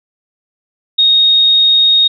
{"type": "tone", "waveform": "sine", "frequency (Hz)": 3729, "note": "A#7", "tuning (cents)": 0, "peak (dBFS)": -6, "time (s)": [0.98, 2.08], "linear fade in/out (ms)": 10, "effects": []}